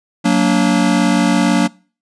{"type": "chord", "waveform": "square", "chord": "Gb augmented", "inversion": "none", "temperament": "just", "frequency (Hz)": [185, 231.2, 289.1], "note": ["Gb3", "Bb3", "D4"], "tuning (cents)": [0, -14, -27], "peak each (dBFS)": -16, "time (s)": [0.24, 1.68], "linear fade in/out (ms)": 20, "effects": ["noise-tail reverb RT60 0.4 s tail -24 dB re dry", "resampled to 22050 Hz"]}